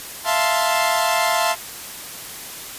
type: chord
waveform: sawtooth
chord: F major seventh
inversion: third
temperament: equal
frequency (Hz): 659.3 / 698.5 / 880 / 1046.5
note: E5 / F5 / A5 / C6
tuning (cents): 0 / 0 / 0 / 0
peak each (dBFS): -19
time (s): 0.24-1.56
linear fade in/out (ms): 50
effects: white hiss -34 dBFS RMS until 2.78 s + resampled to 32000 Hz